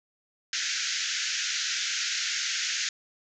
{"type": "band-pass noise", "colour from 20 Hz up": "white", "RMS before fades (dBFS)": -30, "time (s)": [0.53, 2.89], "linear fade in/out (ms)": 2, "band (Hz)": [1400, 6900], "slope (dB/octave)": 96, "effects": []}